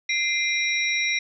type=tone cluster; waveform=sine; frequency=2085 / 2400 / 3860 / 5600 Hz; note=C7 / D7 / B7 / F8; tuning=-7 / +37 / -40 / +4 cents; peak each=-24 / -27 / -29 / -30 dBFS; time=0.09-1.19 s; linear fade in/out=5 ms; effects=none